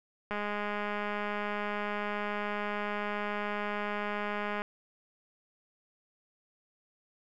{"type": "click train", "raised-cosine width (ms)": 0.5, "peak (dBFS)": -20, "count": 893, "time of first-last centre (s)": [0.31, 4.619], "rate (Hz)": 207, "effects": []}